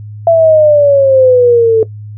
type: exponential sweep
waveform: sine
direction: down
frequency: 674 to 438.5 Hz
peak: -3 dBFS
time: 0.27-1.83 s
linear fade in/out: 2 ms
effects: noise-tail reverb RT60 0.1 s tail -17 dB re dry + added 105 Hz sine -24 dBFS peak until 2.17 s